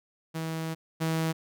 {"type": "tone pair in turn", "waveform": "sawtooth", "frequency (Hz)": [161.5, 161.5], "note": ["E3", "E3"], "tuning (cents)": [-35, -35], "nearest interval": "unison", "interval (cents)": 0, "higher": "neither", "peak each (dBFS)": [-27, -22], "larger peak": "second", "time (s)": [[0.34, 0.75], [1, 1.33]], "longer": "first", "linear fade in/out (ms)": 20, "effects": []}